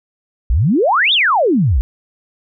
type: exponential two-way sweep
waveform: sine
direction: up then down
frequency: 50.5 to 3789 to 50.5 Hz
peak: -10 dBFS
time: 0.5-1.81 s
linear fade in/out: 0 ms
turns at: 1.13 s
effects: none